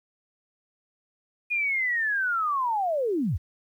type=linear sweep; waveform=sine; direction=down; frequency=2465 to 56.7 Hz; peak=-23 dBFS; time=1.5-3.38 s; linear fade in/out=20 ms; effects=10-bit